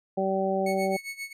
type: harmonic tone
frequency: 192.1 Hz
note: G3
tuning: 35 cents flat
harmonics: 1 / 2 / 3 / 4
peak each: -30 / -29 / -28 / -30 dBFS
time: 0.17-0.97 s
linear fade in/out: 10 ms
type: tone with tremolo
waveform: 40% pulse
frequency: 2209 Hz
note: C#7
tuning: 7 cents flat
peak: -31 dBFS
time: 0.66-1.33 s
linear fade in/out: 5 ms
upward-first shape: sine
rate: 7.5 Hz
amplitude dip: 85%
effects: resampled to 32000 Hz